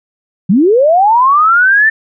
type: linear sweep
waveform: sine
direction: up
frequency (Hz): 165.5 to 1800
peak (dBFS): -5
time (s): 0.49-1.9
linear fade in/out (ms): 10
effects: none